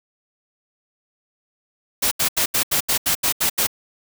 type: noise bursts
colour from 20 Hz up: white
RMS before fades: -19 dBFS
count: 10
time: 2.02-3.671 s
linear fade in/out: 10 ms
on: 94 ms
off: 79 ms
effects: none